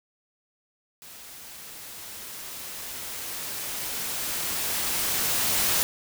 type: noise with level ramp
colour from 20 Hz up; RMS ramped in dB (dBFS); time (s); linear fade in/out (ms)
white; -45 to -23; 1.02-5.83; 0
effects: none